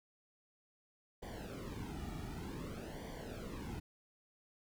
brown noise with flanger, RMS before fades -45 dBFS, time 1.22-3.8 s, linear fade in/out 10 ms, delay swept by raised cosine 0.75 to 1.95 ms, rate 0.54 Hz, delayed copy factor -0.8, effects none

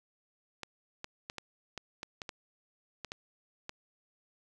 clicks, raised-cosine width 0.2 ms, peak -22 dBFS, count 11, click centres 0.633 / 1.044 / 1.299 / 1.383 / 1.777 / 2.031 / 2.218 / 2.292 / 3.047 / 3.119 / 3.694 s, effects none

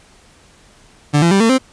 30% pulse tone with pitch steps, 146.83 / 169.64 / 195.99 / 226.4 / 261.6 Hz, D3 / E3 / G3 / A3 / C4, 0 / +50 / 0 / +50 / 0 cents, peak -7 dBFS, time 1.13-1.585 s, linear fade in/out 20 ms, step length 91 ms, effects pink hiss -48 dBFS RMS until 1.72 s + resampled to 22050 Hz

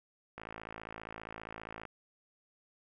click train, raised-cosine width 0.5 ms, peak -28 dBFS, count 82, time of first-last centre 0.38-1.853 s, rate 55 Hz, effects none

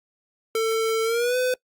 square tone with pitch glide, 447.1 to 504.8 Hz, A4 to B4, +28 to +38 cents, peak -21 dBFS, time 0.55-1.54 s, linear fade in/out 2 ms, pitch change +210 cents, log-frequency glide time 1.04-1.37 s, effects noise-tail reverb RT60 0.1 s tail -23 dB re dry + Opus 48 kbps

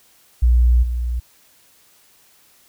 sine tone with level steps, 60.1 Hz, B1, 46 cents flat, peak -10 / -19 dBFS, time 0.42-1.2 s, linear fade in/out 10 ms, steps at 0.82 s, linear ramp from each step 20 ms, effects white hiss -54 dBFS RMS until 2.68 s

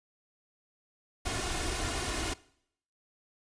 pink noise with comb filter, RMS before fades -33 dBFS, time 1.25-2.34 s, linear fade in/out 10 ms, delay 2.8 ms, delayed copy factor +0.6, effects noise-tail reverb RT60 0.7 s tail -21 dB re dry + resampled to 22050 Hz

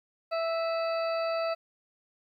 harmonic tone with a mistuned harmonic, 659.3 Hz, E5, in tune, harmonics 1 / 2 / 3 / 4 / 6 / 7, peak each -28 / -35 / -46 / -41 / -50 / -44 dBFS, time 0.31-1.55 s, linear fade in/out 20 ms, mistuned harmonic 4, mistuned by -26 cents, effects 11-bit

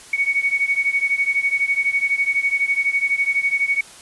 sine beating tone pair, 2227 / 2239 Hz, C#7 / C#7, +7 / +17 cents, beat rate 12 Hz, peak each -19 / -21 dBFS, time 0.13-3.81 s, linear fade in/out 5 ms, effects white hiss -42 dBFS RMS until 4.01 s + resampled to 24000 Hz

